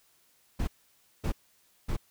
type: noise bursts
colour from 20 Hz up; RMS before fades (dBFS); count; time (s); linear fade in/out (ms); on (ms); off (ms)
brown; -29; 3; 0.59-1.968; 10; 86; 560
effects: white hiss -66 dBFS RMS until 2.1 s